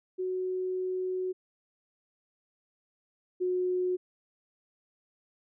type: tone pair in turn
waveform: sine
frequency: 370 / 364.3 Hz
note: F#4 / F#4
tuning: 0 / -27 cents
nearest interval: unison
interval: 27 cents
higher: first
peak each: -29 / -26 dBFS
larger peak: second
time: 0.18-1.33 / 3.4-3.97 s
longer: first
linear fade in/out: 20 ms
effects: none